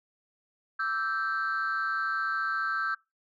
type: tone cluster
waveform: sine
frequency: 1166 / 1320 / 1565 Hz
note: D6 / E6 / G6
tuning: -13 / +2 / -3 cents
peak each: -37 / -29 / -28 dBFS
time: 0.79-2.95 s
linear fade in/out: 10 ms
effects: noise-tail reverb RT60 0.2 s tail -21 dB re dry + tanh soft clip ceiling -23 dBFS